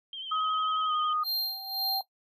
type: tone with vibrato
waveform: sine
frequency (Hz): 3136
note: G7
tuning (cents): 0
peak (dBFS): -35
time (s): 0.13-1.13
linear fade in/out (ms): 2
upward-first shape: sine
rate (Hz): 11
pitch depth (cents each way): 48
type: tone with pitch glide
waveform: sine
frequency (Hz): 1266 to 1236.4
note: D#6 to D#6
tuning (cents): +30 to -11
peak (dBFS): -26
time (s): 0.31-1.24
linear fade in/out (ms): 10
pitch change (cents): -41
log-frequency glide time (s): 0.86-0.92
type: tone with exponential growth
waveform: sine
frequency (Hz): 775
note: G5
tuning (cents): -20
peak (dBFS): -30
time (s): 0.9-2.01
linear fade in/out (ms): 2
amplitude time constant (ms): 240
type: tone with tremolo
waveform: square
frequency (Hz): 4186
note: C8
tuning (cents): 0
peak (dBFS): -27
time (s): 1.23-2.03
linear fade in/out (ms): 50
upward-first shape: sine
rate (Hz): 1.9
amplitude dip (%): 75
effects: noise-tail reverb RT60 0.1 s tail -18 dB re dry